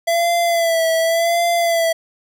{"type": "tone with vibrato", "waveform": "square", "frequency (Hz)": 670, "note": "E5", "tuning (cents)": 28, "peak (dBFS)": -15, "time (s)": [0.07, 1.93], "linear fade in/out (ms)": 10, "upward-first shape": "sine", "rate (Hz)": 0.89, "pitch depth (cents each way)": 47, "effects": []}